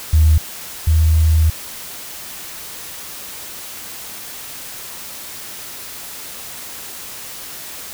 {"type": "tone pair in turn", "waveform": "sine", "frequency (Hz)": [78.2, 79.48], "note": ["D#2", "D#2"], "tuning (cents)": [9, 37], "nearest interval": "unison", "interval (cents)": 28, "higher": "second", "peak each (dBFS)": [-7, -9], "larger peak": "first", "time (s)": [[0.13, 0.38], [0.87, 1.5]], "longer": "second", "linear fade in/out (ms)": 5, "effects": ["tanh soft clip ceiling -3 dBFS", "white hiss -32 dBFS RMS until 7.93 s"]}